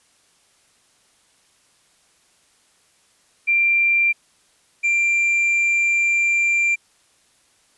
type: tone pair in turn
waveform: sine / triangle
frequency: 2370 / 2370 Hz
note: D7 / D7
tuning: +15 / +15 cents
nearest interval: unison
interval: 0 cents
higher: neither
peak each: -14 dBFS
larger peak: neither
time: 3.47-4.13 / 4.83-6.76 s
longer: second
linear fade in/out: 20 ms
effects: white hiss -59 dBFS RMS until 7.77 s + resampled to 24000 Hz